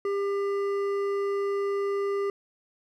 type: tone with hard clipping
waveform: sine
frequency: 399.4 Hz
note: G4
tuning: 32 cents sharp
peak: -27 dBFS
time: 0.05-2.3 s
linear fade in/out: 2 ms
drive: 9 dB
effects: none